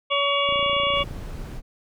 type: harmonic tone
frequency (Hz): 565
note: C#5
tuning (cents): +33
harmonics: 1 / 2 / 4 / 5 / 6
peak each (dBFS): -25 / -24 / -27 / -26 / -28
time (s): 0.1-1.04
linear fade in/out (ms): 20
type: click train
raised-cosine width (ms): 3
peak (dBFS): -25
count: 19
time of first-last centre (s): 0.49-1.111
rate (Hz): 29
type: noise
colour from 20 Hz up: brown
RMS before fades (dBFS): -33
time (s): 0.92-1.62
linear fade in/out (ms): 50
effects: none